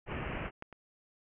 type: low-pass noise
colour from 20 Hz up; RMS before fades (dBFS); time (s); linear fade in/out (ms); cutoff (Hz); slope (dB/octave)
pink; -38; 0.06-0.51; 50; 2900; 96
type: clicks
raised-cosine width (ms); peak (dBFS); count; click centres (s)
0.5; -27 / -34; 2; 0.624 / 0.727
effects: none